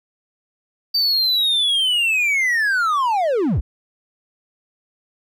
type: linear sweep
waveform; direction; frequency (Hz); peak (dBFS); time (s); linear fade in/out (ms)
triangle; down; 4648 to 35; -14; 0.94-3.61; 10
effects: none